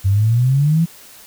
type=exponential sweep; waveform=sine; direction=up; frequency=93.9 to 170.8 Hz; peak=-11 dBFS; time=0.04-0.86 s; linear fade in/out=20 ms; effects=white hiss -42 dBFS RMS until 1.26 s